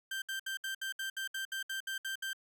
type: tone bursts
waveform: 30% pulse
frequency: 1568 Hz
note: G6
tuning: in tune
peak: -33 dBFS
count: 13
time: 0.11-2.332 s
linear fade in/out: 5 ms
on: 110 ms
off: 66 ms
effects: none